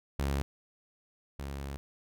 sawtooth tone pair in turn, 69.3 / 69.3 Hz, C#2 / C#2, 0 / 0 cents, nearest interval unison, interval 0 cents, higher neither, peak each -25 / -33 dBFS, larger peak first, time 0.19-0.42 / 1.39-1.77 s, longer second, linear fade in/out 0 ms, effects none

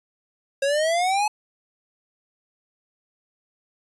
square exponential sweep, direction up, 541 to 860 Hz, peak -20 dBFS, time 0.62-1.28 s, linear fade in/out 5 ms, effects resampled to 24000 Hz

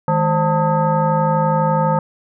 sine tone with frequency modulation, 526 Hz, C5, 9 cents sharp, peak -13 dBFS, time 0.08-1.99 s, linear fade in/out 2 ms, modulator 368 Hz, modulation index 1.6, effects none

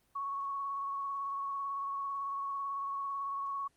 sine tone with vibrato, 1108.7 Hz, C#6, in tune, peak -34 dBFS, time 0.15-3.68 s, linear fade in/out 10 ms, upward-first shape sine, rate 18 Hz, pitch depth 19 cents each way, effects pink hiss -72 dBFS RMS until 3.76 s + Opus 24 kbps

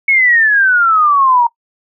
sine exponential sweep, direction down, 2217 to 932.3 Hz, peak -7 dBFS, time 0.08-1.47 s, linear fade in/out 5 ms, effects noise-tail reverb RT60 0.1 s tail -22 dB re dry

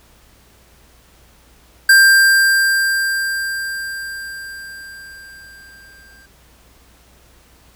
square tone with exponential decay, 1585 Hz, G6, 19 cents sharp, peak -6 dBFS, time 1.89-6.26 s, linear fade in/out 5 ms, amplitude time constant 950 ms, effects added 60 Hz sine -51 dBFS peak until 7.75 s + pink hiss -51 dBFS RMS until 7.75 s

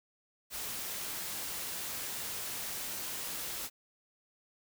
white noise, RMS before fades -39 dBFS, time 0.5-3.7 s, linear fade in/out 50 ms, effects none

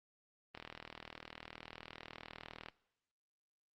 click train, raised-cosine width 0.3 ms, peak -30 dBFS, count 86, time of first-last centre 0.55-2.686 s, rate 39.8 Hz, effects noise-tail reverb RT60 0.8 s tail -20 dB re dry + Opus 24 kbps

